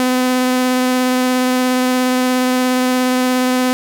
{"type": "tone with vibrato", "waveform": "sawtooth", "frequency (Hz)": 253.5, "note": "B3", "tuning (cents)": 45, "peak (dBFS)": -9, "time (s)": [0, 3.73], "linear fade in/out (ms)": 0, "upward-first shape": "sine", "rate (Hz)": 17, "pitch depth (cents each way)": 9, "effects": []}